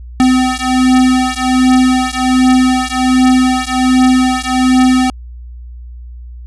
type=beating tone pair; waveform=square; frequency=255.2 / 256.5 Hz; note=C4 / C4; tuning=-43 / -34 cents; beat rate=1.3 Hz; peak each=-12 dBFS; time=0.2-5.1 s; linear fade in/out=0 ms; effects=added 60 Hz sine -27 dBFS peak until 6.46 s + resampled to 24000 Hz